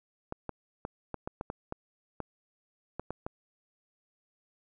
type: clicks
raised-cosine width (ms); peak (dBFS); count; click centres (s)
1; -21; 12; 0.324 / 0.493 / 0.851 / 1.143 / 1.275 / 1.411 / 1.501 / 1.724 / 2.203 / 2.996 / 3.106 / 3.265
effects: none